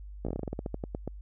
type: slowing click train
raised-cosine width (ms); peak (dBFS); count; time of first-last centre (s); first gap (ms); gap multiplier
2; -20; 16; 0.25-1.077; 16; 1.16
effects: added 50 Hz sine -41 dBFS peak until 1.21 s